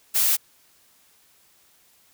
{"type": "noise", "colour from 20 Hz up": "blue", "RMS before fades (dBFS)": -20, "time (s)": [0.14, 0.37], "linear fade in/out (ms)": 20, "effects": ["white hiss -59 dBFS RMS until 2.13 s"]}